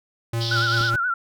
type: tone with tremolo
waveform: square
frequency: 115.6 Hz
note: A#2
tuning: 14 cents flat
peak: -22 dBFS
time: 0.33-0.96 s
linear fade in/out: 5 ms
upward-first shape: triangle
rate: 5 Hz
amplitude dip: 45%
type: band-pass noise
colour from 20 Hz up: white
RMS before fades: -29 dBFS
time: 0.4-0.91 s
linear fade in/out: 20 ms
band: 3000 to 5400 Hz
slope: 96 dB/octave
type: tone with vibrato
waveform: sine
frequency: 1426 Hz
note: F6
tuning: 36 cents sharp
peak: -20 dBFS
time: 0.51-1.14 s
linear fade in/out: 5 ms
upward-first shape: sine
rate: 9.4 Hz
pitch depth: 91 cents each way
type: clicks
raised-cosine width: 3 ms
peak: -21 dBFS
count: 2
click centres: 0.81 / 0.943 s
effects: none